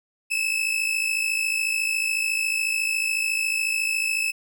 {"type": "tone pair together", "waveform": "40% pulse", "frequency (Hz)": [2583, 2637], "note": ["E7", "E7"], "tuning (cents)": [-36, 0], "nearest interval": "unison", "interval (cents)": 36, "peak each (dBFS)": -24, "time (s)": [0.3, 4.32], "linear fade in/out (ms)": 20, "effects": ["10-bit"]}